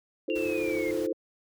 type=chord; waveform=sine; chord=F dominant seventh; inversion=third; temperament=equal with one note detuned; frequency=316.7 / 349.2 / 440 / 523.3 Hz; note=Eb4 / F4 / A4 / C5; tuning=+31 / 0 / 0 / 0 cents; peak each=-32 dBFS; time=0.28-1.13 s; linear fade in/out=5 ms
type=linear sweep; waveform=sine; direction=down; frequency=2798 to 2093 Hz; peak=-35 dBFS; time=0.3-0.91 s; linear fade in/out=0 ms
type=noise; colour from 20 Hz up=pink; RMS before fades=-44 dBFS; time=0.35-1.07 s; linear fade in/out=10 ms
effects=high-pass 60 Hz 12 dB/octave